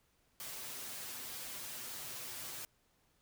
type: noise with comb filter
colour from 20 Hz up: white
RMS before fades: -45 dBFS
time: 0.4-2.65 s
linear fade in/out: 0 ms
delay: 7.9 ms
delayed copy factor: +1
effects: pink hiss -74 dBFS RMS until 3.21 s